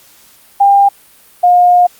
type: tone pair in turn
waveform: sine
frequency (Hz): 799 / 712.7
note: G5 / F5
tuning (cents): +33 / +35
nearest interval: major second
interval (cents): 198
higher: first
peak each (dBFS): -4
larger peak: neither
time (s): 0.6-0.89 / 1.43-1.87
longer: second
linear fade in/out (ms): 10
effects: white hiss -44 dBFS RMS until 1.99 s + Opus 48 kbps